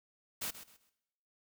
white noise with echo, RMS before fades -38 dBFS, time 0.41-0.51 s, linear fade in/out 10 ms, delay 130 ms, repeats 3, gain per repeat -12 dB, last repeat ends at 0.9 s, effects noise-tail reverb RT60 0.9 s tail -20 dB re dry

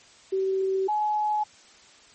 sine tone pair in turn, 383 / 846.3 Hz, G4 / G#5, -40 / +32 cents, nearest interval octave + major second, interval 1372 cents, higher second, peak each -22 dBFS, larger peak neither, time 0.32-0.88 / 0.88-1.44 s, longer neither, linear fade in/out 10 ms, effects white hiss -53 dBFS RMS until 2.14 s + MP3 32 kbps

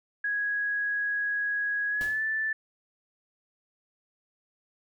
sine tone with pitch glide, 1661.2 to 1759 Hz, G#6 to A6, 0 to -1 cents, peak -26 dBFS, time 0.24-2.53 s, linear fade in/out 5 ms, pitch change +99 cents, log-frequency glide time 1.89-2.22 s
pink noise with exponential decay, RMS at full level -39 dBFS, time 2.01-2.33 s, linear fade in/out 0 ms, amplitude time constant 68 ms
effects none

